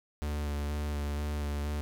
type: tone with vibrato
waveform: 45% pulse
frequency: 73.42 Hz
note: D2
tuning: in tune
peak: -31 dBFS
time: 0.22-1.81 s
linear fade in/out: 0 ms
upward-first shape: square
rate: 2.1 Hz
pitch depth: 16 cents each way
effects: none